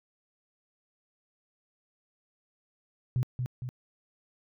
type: tone with echo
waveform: sine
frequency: 125.1 Hz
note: B2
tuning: 23 cents sharp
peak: -23 dBFS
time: 3.16-3.23 s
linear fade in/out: 0 ms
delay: 230 ms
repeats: 2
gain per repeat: -5 dB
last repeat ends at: 3.69 s
effects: tanh soft clip ceiling -19 dBFS